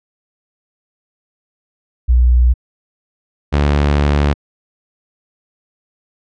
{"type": "tone pair in turn", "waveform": ["sine", "sawtooth"], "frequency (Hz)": [61, 72.46], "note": ["B1", "D2"], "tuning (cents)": [-21, -23], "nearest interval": "minor third", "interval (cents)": 298, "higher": "second", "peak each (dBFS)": -7, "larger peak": "neither", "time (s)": [[2.08, 2.54], [3.52, 4.34]], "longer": "second", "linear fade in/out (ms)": 20, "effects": ["low-pass 4000 Hz 12 dB/octave"]}